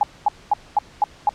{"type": "tone bursts", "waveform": "sine", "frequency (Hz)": 830.6, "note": "G#5", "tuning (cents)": 0, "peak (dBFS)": -12, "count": 6, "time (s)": [0.01, 1.292], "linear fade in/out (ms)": 2, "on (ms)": 22, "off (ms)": 230, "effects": ["pink hiss -47 dBFS RMS until 1.34 s", "low-pass 6000 Hz 12 dB/octave"]}